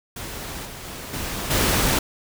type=noise with level steps; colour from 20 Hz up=pink; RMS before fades=-33 / -37 / -35 / -29 / -20 dBFS; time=0.16-1.99 s; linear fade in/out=5 ms; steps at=0.65 / 0.84 / 1.13 / 1.5 s; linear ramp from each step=10 ms; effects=none